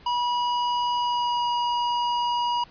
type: tone with pitch glide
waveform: square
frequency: 970 to 961.6 Hz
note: B5 to B5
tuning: -31 to -46 cents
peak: -23 dBFS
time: 0.06-2.64 s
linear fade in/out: 5 ms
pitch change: -15 cents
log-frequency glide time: 0.96-1.49 s
effects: pink hiss -52 dBFS RMS until 2.7 s + resampled to 11025 Hz